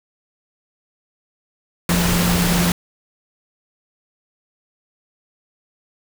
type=tone in noise; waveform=sine; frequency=174.61 Hz; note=F3; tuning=in tune; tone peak=-17 dBFS; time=1.89-2.72 s; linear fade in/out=2 ms; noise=pink; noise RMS=-20 dBFS; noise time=1.89-2.72 s; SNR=0 dB; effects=none